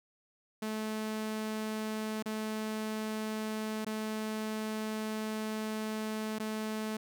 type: tone with dropouts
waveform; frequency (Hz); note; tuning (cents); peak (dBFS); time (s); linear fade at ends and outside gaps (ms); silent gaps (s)
sawtooth; 216.9; A3; -25; -30; 0.62-6.97; 5; 2.226-2.258 / 3.848-3.864 / 6.386-6.398
effects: none